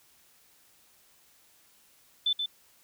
sine tone with echo, 3520 Hz, A7, in tune, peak -23 dBFS, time 2.26-2.33 s, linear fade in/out 5 ms, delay 130 ms, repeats 1, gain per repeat -5 dB, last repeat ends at 2.46 s, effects white hiss -62 dBFS RMS until 2.83 s

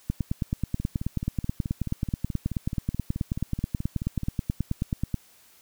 two click trains, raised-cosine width 5 ms, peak -18 / -13 dBFS, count 17 / 48, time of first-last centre 0.8-4.233 / 0.1-5.143 s, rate 4.66 / 9.32 Hz, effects white hiss -57 dBFS RMS until 5.61 s

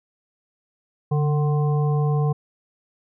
harmonic tone with a mistuned harmonic, 150 Hz, D3, 37 cents sharp, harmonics 1 / 3 / 5 / 7, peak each -18 / -28 / -32 / -35 dBFS, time 1.11-2.33 s, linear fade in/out 10 ms, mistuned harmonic 1, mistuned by -51 cents, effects none

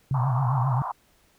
sine tone with vibrato, 129 Hz, C3, 24 cents flat, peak -21 dBFS, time 0.11-0.82 s, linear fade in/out 2 ms, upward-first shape triangle, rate 7.5 Hz, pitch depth 140 cents each way
white band-pass noise, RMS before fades -31 dBFS, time 0.14-0.92 s, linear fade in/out 5 ms, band 740 to 1100 Hz, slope 48 dB/octave
effects pink hiss -62 dBFS RMS until 1.38 s

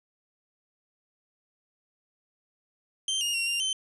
sawtooth tone with pitch steps, 3135 / 2842 / 2745 / 2788 / 3086 Hz, G7 / F7 / F7 / F7 / G7, -1 / +30 / -31 / -4 / -28 cents, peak -23 dBFS, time 3.08-3.73 s, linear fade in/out 2 ms, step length 130 ms, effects resampled to 24000 Hz

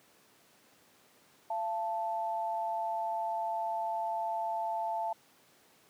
sine tone pair together, 681.3 / 880 Hz, F5 / A5, -43 / 0 cents, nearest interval major third, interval 443 cents, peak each -35 / -33 dBFS, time 1.5-5.13 s, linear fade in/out 5 ms, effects pink hiss -63 dBFS RMS until 5.89 s + high-pass 200 Hz 12 dB/octave

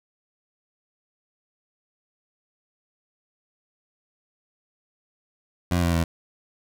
20% pulse tone with pitch steps, 88 / 85.54 / 83.16 Hz, F2 / F2 / E2, +14 / -35 / +16 cents, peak -15 dBFS, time 5.71-6.04 s, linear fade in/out 5 ms, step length 110 ms, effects none

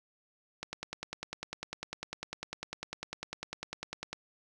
click train, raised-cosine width 0.2 ms, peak -20 dBFS, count 36, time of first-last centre 0.63-4.13 s, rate 10 Hz, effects none

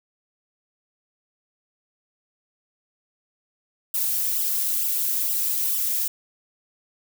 violet noise with flanger, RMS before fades -24 dBFS, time 3.94-6.08 s, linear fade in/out 5 ms, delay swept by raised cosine 0.45 to 3.75 ms, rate 2.2 Hz, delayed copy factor -1, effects none

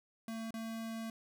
square tone with dropouts, 225.2 Hz, A3, 40 cents sharp, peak -40 dBFS, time 0.28-1.1 s, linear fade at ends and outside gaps 2 ms, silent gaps 0.507-0.54 s, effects none

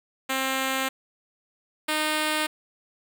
5% pulse tone pair in turn, 265.2 / 307.5 Hz, C4 / D#4, +23 / -20 cents, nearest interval minor third, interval 257 cents, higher second, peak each -13 / -12 dBFS, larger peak second, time 0.29-0.89 / 1.88-2.47 s, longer first, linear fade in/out 10 ms, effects none

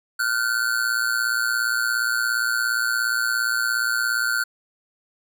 square ring-modulated tone, 1467 Hz, F#6, 15 cents flat, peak -18 dBFS, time 0.19-4.44 s, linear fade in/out 10 ms, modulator 58.6 Hz, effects none

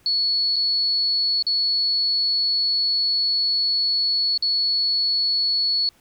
sine tone with dropouts, 4400 Hz, C#8, 14 cents flat, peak -18 dBFS, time 0.06-5.89 s, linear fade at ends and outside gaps 1 ms, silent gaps 0.559-0.564 / 1.425-1.467 / 4.376-4.424 s, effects pink hiss -58 dBFS RMS until 6 s

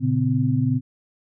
sine tone cluster, 117 / 139.1 / 255.8 Hz, A#2 / C#3 / C4, +7 / +6 / -39 cents, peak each -22 dBFS, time 0-0.81 s, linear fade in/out 50 ms, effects none

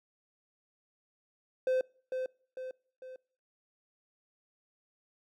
triangle tone with echo, 515 Hz, C5, 28 cents flat, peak -24 dBFS, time 1.67-1.81 s, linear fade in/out 2 ms, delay 450 ms, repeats 3, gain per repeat -6 dB, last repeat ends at 3.16 s, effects noise-tail reverb RT60 0.5 s tail -25 dB re dry

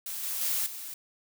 blue noise with level steps, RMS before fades -36 / -33 / -29 / -40 dBFS, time 0.06-0.94 s, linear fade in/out 2 ms, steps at 0.23 / 0.41 / 0.66 s, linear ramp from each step 5 ms, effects none

